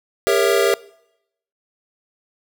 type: chord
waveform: square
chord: G diminished seventh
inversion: none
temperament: equal with one note detuned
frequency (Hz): 401.6 / 466.2 / 554.4 / 659.3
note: G4 / Bb4 / Db5 / Fb5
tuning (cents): +42 / 0 / 0 / 0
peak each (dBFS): -19 / -20 / -22 / -22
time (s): 0.27-0.74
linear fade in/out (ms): 0
effects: noise-tail reverb RT60 0.8 s tail -22 dB re dry